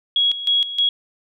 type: tone with tremolo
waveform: sine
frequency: 3322 Hz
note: G#7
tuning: in tune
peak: -14 dBFS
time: 0.16-0.89 s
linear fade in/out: 2 ms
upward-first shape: square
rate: 3.2 Hz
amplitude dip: 75%
effects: none